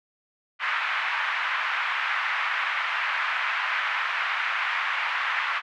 white band-pass noise, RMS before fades -27 dBFS, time 0.59-5.62 s, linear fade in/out 50 ms, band 1000 to 2300 Hz, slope 24 dB/octave, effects none

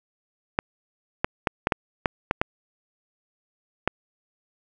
clicks, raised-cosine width 0.5 ms, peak -5 dBFS, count 9, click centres 0.589 / 1.245 / 1.472 / 1.671 / 1.722 / 2.058 / 2.311 / 2.415 / 3.876 s, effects none

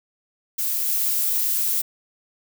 violet noise with level steps, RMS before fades -24 / -22 dBFS, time 0.58-1.82 s, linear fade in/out 10 ms, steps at 0.87 s, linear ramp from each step 10 ms, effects none

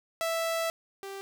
sawtooth tone pair in turn, 659.3 / 392 Hz, E5 / G4, 0 / 0 cents, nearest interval major sixth, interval 900 cents, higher first, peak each -24 / -34 dBFS, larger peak first, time 0.21-0.7 / 1.03-1.21 s, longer first, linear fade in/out 0 ms, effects none

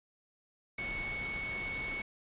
sine tone in noise, 2217 Hz, C#7, in tune, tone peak -36 dBFS, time 0.78-2.02 s, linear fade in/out 5 ms, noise pink, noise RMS -43 dBFS, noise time 0.78-2.02 s, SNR +4 dB, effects resampled to 8000 Hz

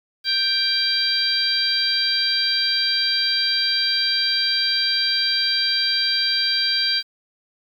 harmonic tone with a mistuned harmonic, 784 Hz, G5, in tune, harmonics 2 / 3 / 4 / 5 / 6, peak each -27 / -31 / -26 / -26 / -20 dBFS, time 0.24-7.03 s, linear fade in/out 50 ms, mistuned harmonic 4, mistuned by +37 cents, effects 8-bit

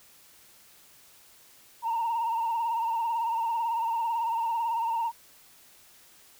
sine tone with vibrato, 920 Hz, A#5, 23 cents flat, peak -24 dBFS, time 1.82-5.12 s, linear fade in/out 50 ms, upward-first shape sine, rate 18 Hz, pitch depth 54 cents each way, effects tanh soft clip ceiling -23 dBFS + white hiss -56 dBFS RMS until 6.39 s

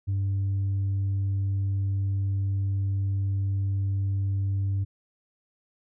sine tone with tanh clipping, 98 Hz, G2, in tune, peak -24 dBFS, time 0.07-4.85 s, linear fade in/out 20 ms, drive 1 dB, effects none

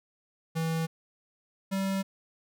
square tone pair in turn, 162.8 / 193.6 Hz, E3 / G3, -21 / -21 cents, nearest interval minor third, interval 300 cents, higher second, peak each -28 dBFS, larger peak neither, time 0.55-0.87 / 1.71-2.03 s, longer neither, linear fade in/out 20 ms, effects none

